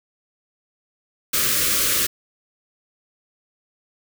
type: band-stop noise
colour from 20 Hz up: white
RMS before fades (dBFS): -20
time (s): 1.33-2.07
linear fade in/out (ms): 10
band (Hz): 600 to 1100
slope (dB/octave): 96
effects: none